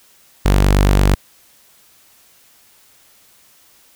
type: tone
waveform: sawtooth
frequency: 48.75 Hz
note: G1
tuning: 9 cents flat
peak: -6 dBFS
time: 0.45-1.15 s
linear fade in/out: 10 ms
effects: white hiss -51 dBFS RMS until 3.95 s